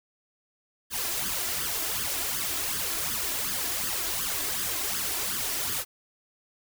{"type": "noise with flanger", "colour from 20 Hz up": "white", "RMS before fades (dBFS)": -30, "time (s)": [0.9, 5.85], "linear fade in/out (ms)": 50, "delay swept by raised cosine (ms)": [0.61, 3.01], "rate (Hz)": 2.7, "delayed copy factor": 0.75, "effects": []}